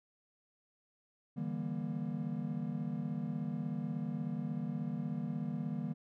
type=chord; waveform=triangle; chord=E half-diminished seventh; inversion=third; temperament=just; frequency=148.33 / 164.81 / 197.78 / 237.3 Hz; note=D3 / E3 / G3 / Bb3; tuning=+18 / 0 / +16 / +31 cents; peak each=-39 / -39 / -39 / -38 dBFS; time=1.36-5.94 s; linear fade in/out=20 ms; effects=none